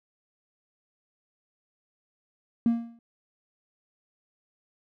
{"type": "tone with exponential decay", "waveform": "triangle", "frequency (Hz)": 232.7, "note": "A#3", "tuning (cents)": -3, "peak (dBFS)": -13, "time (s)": [2.66, 2.99], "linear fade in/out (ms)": 2, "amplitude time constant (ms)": 70, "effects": ["tanh soft clip ceiling -15 dBFS"]}